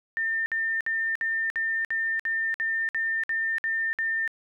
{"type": "tone bursts", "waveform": "sine", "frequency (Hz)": 1804, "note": "A6", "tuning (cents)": 43, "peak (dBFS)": -24, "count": 12, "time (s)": [0.17, 4.277], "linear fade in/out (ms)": 0, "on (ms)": 290, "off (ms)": 57, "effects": []}